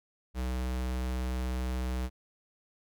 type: tone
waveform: square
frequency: 63.1 Hz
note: B1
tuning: 38 cents sharp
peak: -31 dBFS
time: 0.34-2.1 s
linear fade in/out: 50 ms
effects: none